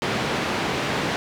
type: band-pass noise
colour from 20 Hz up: pink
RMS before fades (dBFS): -25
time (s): 0.02-1.16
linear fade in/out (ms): 0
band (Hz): 150 to 3600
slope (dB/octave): 12
effects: none